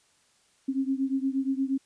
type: beating tone pair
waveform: sine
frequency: 265.7 / 274.2 Hz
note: C4 / C#4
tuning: +27 / -19 cents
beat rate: 8.5 Hz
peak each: -27 / -29 dBFS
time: 0.68-1.78 s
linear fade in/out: 10 ms
effects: white hiss -65 dBFS RMS until 1.85 s + resampled to 22050 Hz